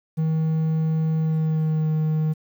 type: tone with pitch glide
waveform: triangle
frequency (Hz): 159 to 156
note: D#3 to D#3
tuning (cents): +38 to +5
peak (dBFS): -17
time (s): 0.17-2.34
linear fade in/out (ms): 20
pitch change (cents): -33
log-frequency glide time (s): 1.19-1.9
effects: 9-bit